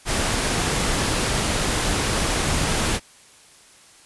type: tone in noise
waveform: sine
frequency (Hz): 155.56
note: D#3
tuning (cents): 0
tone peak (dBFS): -30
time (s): 2.42-2.74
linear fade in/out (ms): 50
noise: pink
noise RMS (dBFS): -22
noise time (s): 0.05-3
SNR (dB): -11
effects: white hiss -50 dBFS RMS until 4.05 s + resampled to 24000 Hz